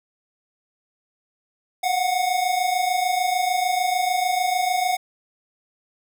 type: tone pair together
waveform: square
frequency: 713.3 / 740 Hz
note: F5 / F#5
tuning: +36 / 0 cents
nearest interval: minor second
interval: 64 cents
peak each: -25 / -22 dBFS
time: 1.83-4.97 s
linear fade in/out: 10 ms
effects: none